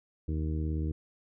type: harmonic tone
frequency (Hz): 77.78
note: D#2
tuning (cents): 0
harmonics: 1 / 2 / 3 / 4 / 5 / 6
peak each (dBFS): -30 / -36 / -43 / -38 / -46 / -48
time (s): 0.28-0.92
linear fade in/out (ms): 5
effects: none